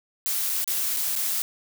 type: noise with dropouts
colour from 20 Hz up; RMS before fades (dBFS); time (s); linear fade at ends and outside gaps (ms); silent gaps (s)
blue; -26; 0.26-1.42; 0; 0.494-0.498 / 0.643-0.676 / 0.965-0.97 / 1.154-1.162
effects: none